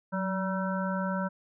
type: harmonic tone with a mistuned harmonic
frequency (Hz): 191.7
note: G3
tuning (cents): -38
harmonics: 1 / 3 / 5 / 7 / 8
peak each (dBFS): -30 / -35 / -36 / -38 / -39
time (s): 0.12-1.29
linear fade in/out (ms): 20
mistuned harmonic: 1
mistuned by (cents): -53
effects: none